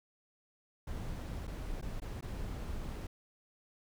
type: noise with dropouts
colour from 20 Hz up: brown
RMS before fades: -40 dBFS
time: 0.87-3.07 s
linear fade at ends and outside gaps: 5 ms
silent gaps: 1.471-1.477 / 1.814-1.824 / 2.001-2.018 / 2.21-2.224 s
effects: none